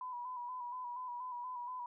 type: tone with vibrato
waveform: sine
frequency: 987.8 Hz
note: B5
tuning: in tune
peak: -40 dBFS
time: 0.01-1.86 s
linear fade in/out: 2 ms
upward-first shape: square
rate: 4.2 Hz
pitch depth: 37 cents each way
effects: none